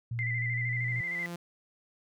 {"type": "tone with pitch glide", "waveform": "sine", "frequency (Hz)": [117.4, 120.77], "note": ["A#2", "B2"], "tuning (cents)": [13, -38], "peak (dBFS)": -31, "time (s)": [0.11, 1.01], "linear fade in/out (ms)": 5, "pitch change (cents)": 49, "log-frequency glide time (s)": [0.24, 0.79]}
{"type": "tone with vibrato", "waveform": "sine", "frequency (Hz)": 2040, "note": "C7", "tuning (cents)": -44, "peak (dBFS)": -31, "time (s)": [0.19, 1.26], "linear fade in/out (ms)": 0, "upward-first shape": "square", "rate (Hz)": 13, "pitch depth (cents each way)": 41}
{"type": "tone with exponential growth", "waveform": "sawtooth", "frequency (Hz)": 172.6, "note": "F3", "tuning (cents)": -20, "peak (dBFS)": -32, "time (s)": [0.34, 1.36], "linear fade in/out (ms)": 5, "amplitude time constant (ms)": 220}
{"effects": []}